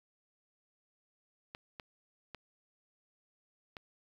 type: clicks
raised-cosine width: 0.3 ms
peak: -28 dBFS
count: 4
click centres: 1.549 / 1.798 / 2.347 / 3.768 s
effects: 9-bit